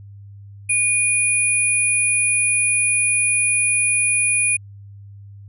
sine tone pair together, 2445 / 9780 Hz, D#7 / D#9, -31 / -31 cents, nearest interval 2 octaves, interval 2400 cents, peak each -18 dBFS, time 0.69-4.57 s, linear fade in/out 10 ms, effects added 100 Hz sine -37 dBFS peak until 5.48 s

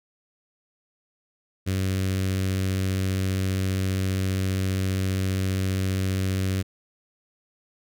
sawtooth tone with notch filter, 95 Hz, F#2, 46 cents sharp, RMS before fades -25 dBFS, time 1.66-6.63 s, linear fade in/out 20 ms, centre 870 Hz, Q 0.7, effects none

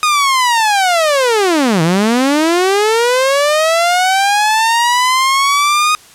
sawtooth linear two-way sweep, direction down then up, 1244.5 to 155.56 to 1244.5 Hz, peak -6 dBFS, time 0.03-5.95 s, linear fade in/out 0 ms, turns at 1.82 s, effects white hiss -41 dBFS RMS until 6.14 s + low-pass 10000 Hz 12 dB/octave

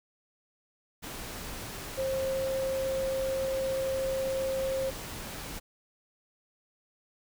sine tone in noise, 532 Hz, C5, 29 cents sharp, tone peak -28 dBFS, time 1.97-4.91 s, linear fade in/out 20 ms, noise pink, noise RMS -40 dBFS, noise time 1.02-5.6 s, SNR +9 dB, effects none

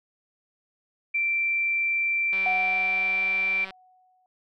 sine tone, 2349 Hz, D7, in tune, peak -22 dBFS, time 1.14-3.65 s, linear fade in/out 10 ms
click train, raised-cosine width 0.3 ms, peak -24 dBFS, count 264, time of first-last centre 2.33-3.707 s, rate 191 Hz
sine tone with exponential decay, 740 Hz, F#5, in tune, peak -24 dBFS, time 2.46-4.26 s, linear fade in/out 1 ms, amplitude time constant 390 ms
effects none

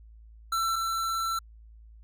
square tone pair in turn, 1341 / 1341 Hz, E6 / E6, +29 / +29 cents, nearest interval unison, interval 0 cents, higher neither, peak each -26 / -28 dBFS, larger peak first, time 0.52-0.76 / 0.76-1.39 s, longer second, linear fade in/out 5 ms, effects added 55 Hz sine -48 dBFS peak until 2.03 s

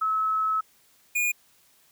sine / square tone pair in turn, 1294 / 2443 Hz, E6 / D#7, -32 / -32 cents, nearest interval major seventh, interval 1100 cents, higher second, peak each -22 / -23 dBFS, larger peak first, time 0.01-0.61 / 1.15-1.32 s, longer first, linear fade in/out 10 ms, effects white hiss -61 dBFS RMS until 1.91 s

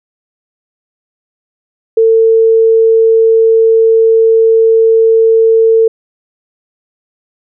sine tone, 450 Hz, A4, 39 cents sharp, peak -4 dBFS, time 1.97-5.88 s, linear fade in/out 5 ms, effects none

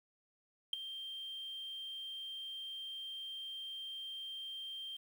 sine tone with ADSR envelope, 3166 Hz, G7, 17 cents sharp, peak -25 dBFS, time 0.73-4.97 s, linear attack 4 ms, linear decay 6 ms, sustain -17 dB, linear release 9 ms, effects tanh soft clip ceiling -27 dBFS + 10-bit

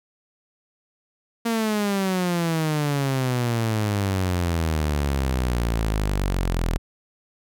sawtooth exponential sweep, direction down, 233.1 to 40.07 Hz, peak -17 dBFS, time 1.45-6.78 s, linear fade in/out 10 ms, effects none

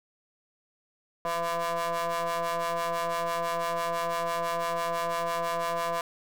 30% pulse ring-modulated tone, 169.4 Hz, E3, 48 cents sharp, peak -22 dBFS, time 1.25-6.01 s, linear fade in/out 2 ms, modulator 844 Hz, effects none

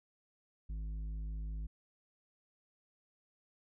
sine tone with tanh clipping, 52.7 Hz, G#1, 26 cents sharp, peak -39 dBFS, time 0.69-1.67 s, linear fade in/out 10 ms, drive 8 dB, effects none

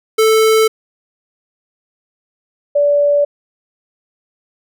square / sine tone pair in turn, 440 / 578.5 Hz, A4 / D5, 0 / -26 cents, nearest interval perfect fourth, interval 474 cents, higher second, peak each -9 dBFS, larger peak neither, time 0.18-0.68 / 2.75-3.25 s, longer neither, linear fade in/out 10 ms, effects none

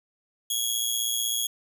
15% pulse tone with amplitude modulation, 3322 Hz, G#7, in tune, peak -15 dBFS, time 0.5-1.47 s, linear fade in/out 5 ms, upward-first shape sine, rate 116 Hz, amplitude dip 60%, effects none

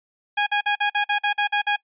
15% pulse tone bursts, 824 Hz, G#5, 14 cents flat, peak -12 dBFS, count 10, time 0.37-1.763 s, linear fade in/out 10 ms, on 97 ms, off 47 ms, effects noise-tail reverb RT60 0.1 s tail -22 dB re dry + resampled to 8000 Hz

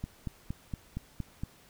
click train, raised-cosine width 5 ms, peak -22 dBFS, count 7, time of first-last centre 0.04-1.435 s, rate 4.3 Hz, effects pink hiss -59 dBFS RMS until 1.69 s

